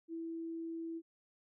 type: tone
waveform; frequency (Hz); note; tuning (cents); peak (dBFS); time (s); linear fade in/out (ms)
sine; 329.6; E4; 0; -39; 0.08-1.02; 50
effects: none